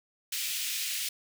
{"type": "high-pass noise", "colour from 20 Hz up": "pink", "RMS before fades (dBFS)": -33, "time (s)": [0.32, 1.09], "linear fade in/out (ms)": 5, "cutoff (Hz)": 2400, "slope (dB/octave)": 24, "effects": []}